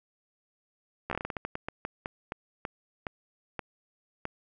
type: slowing click train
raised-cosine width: 0.5 ms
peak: -18 dBFS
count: 19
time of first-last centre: 1.1-4.254 s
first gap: 13 ms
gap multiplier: 1.26
effects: none